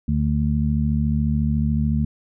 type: harmonic tone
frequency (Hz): 73.9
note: D2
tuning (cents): +11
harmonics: 1 / 2 / 3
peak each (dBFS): -22 / -22 / -22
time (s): 0.08-2.05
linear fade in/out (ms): 5
effects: none